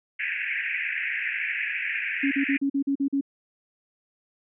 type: band-pass noise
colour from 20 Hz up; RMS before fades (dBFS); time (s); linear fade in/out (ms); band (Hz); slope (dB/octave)
white; -29; 0.19-2.58; 10; 1600 to 2600; 96
type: tone bursts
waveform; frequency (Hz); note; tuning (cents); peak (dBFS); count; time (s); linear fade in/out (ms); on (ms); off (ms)
sine; 277.2; C#4; 0; -21; 8; 2.23-3.211; 10; 85; 43
effects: none